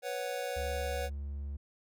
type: chord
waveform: square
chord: B suspended second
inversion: none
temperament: just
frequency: 493.9 / 555.6 / 740.8 Hz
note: B4 / C#5 / F#5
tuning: 0 / +4 / +2 cents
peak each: -39 / -39 / -41 dBFS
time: 0.02-1.1 s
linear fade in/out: 50 ms
type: tone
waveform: triangle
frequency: 70.8 Hz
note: C#2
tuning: 37 cents sharp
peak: -34 dBFS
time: 0.56-1.57 s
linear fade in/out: 10 ms
effects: none